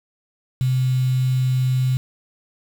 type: tone with quantisation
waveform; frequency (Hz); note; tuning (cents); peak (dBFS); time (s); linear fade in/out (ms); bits
sine; 128.7; C3; -28; -16; 0.61-1.97; 0; 6
effects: none